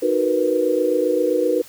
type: chord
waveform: sine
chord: B major seventh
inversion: first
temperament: equal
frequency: 311.1 / 370 / 466.2 / 493.9 Hz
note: D#4 / F#4 / A#4 / B4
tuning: 0 / 0 / 0 / 0 cents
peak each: -23 / -23 / -23 / -19 dBFS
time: 0.02-1.62 s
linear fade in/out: 10 ms
effects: white hiss -44 dBFS RMS until 1.68 s